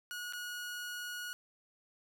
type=tone with dropouts; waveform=sawtooth; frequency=1452 Hz; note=F#6; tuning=33 cents flat; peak=-36 dBFS; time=0.11-1.33 s; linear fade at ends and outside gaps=0 ms; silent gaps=0.325-0.334 s; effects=none